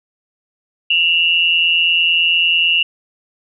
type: tone pair together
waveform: sine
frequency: 2718 / 2887 Hz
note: F7 / F#7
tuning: -48 / -43 cents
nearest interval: minor second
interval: 105 cents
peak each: -14 dBFS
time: 0.9-2.83 s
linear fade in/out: 5 ms
effects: none